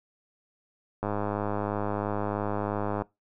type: click train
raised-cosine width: 1 ms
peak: -16 dBFS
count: 206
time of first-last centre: 1.03-3.02 s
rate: 103 Hz
effects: noise-tail reverb RT60 0.2 s tail -21 dB re dry